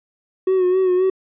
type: tone with vibrato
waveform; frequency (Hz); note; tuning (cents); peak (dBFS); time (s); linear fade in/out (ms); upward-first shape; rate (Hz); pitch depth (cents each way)
triangle; 370; F#4; 0; -11; 0.47-1.1; 5; sine; 3.8; 44
effects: tanh soft clip ceiling -8 dBFS + resampled to 8000 Hz